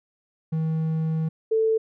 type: tone pair in turn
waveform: triangle / sine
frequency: 159.6 / 443.1 Hz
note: D#3 / A4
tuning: +44 / +12 cents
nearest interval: octave + tritone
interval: 1768 cents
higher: second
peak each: -20 / -18 dBFS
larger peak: second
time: 0.52-1.29 / 1.51-1.78 s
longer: first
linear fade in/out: 10 ms
effects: none